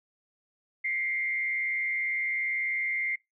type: tone with frequency modulation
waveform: sine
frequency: 2100 Hz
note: C7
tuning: 6 cents sharp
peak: -27 dBFS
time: 0.84-3.16 s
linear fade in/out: 10 ms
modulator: 121 Hz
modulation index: 0.59
effects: noise-tail reverb RT60 0.2 s tail -26 dB re dry